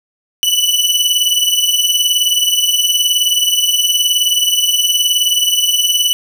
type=beating tone pair; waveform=sawtooth; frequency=2960 / 2979 Hz; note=F#7 / F#7; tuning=0 / +11 cents; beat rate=19 Hz; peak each=-11 dBFS; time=0.43-6.13 s; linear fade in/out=0 ms; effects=none